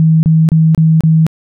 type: tone bursts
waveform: sine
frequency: 160 Hz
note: D#3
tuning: 49 cents sharp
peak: -5 dBFS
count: 5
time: 0-1.266 s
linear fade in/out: 0 ms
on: 230 ms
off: 29 ms
effects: none